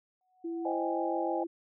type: tone with exponential growth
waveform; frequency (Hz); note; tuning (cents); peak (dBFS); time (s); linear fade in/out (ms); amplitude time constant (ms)
sine; 740; F#5; 0; -37; 0.21-0.72; 1; 110
type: tone with pitch glide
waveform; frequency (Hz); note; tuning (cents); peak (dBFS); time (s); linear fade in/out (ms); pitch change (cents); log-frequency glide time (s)
sine; 334.4 to 336.5; E4 to E4; +25 to +36; -33; 0.44-1.47; 10; +11; 0.73-1.21
type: chord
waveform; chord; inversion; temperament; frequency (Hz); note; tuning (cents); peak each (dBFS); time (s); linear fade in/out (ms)
sine; Ab major seventh; first; equal; 523.3 / 622.3 / 784 / 830.6; C5 / Eb5 / G5 / Ab5; 0 / 0 / 0 / 0; -36; 0.65-1.44; 5
effects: none